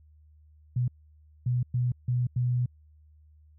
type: tone bursts at uneven times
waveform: sine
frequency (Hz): 123.47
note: B2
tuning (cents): 0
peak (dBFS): -23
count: 5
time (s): 0.76-0.88 / 1.46-1.63 / 1.74-1.92 / 2.08-2.27 / 2.36-2.66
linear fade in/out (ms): 5
effects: added 76 Hz sine -54 dBFS peak until 3.58 s